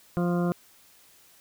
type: harmonic tone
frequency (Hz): 174.9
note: F3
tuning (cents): +3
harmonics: 1 / 2 / 3 / 4 / 6 / 7 / 8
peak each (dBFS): -24 / -30 / -34 / -36 / -40 / -41 / -42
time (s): 0.17-0.52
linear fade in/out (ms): 0
effects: white hiss -57 dBFS RMS until 1.4 s